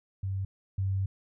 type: tone pair in turn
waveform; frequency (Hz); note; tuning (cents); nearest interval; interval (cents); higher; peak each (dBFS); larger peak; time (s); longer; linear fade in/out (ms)
sine; 96.5 / 96.5; G2 / G2; -27 / -27; unison; 0; neither; -29 / -26; second; 0.23-0.45 / 0.78-1.06; second; 5
effects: none